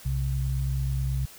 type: tone pair together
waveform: sine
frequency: 63 / 132.3 Hz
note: B1 / C3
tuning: +35 / +20 cents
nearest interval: octave + minor second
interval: 1285 cents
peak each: -27 dBFS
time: 0.05-1.26 s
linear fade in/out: 10 ms
effects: white hiss -48 dBFS RMS until 1.38 s